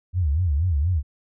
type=tone with vibrato; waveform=sine; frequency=80.4 Hz; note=E2; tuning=43 cents flat; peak=-18 dBFS; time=0.13-1.03 s; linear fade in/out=50 ms; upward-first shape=sine; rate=4.2 Hz; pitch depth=250 cents each way; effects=none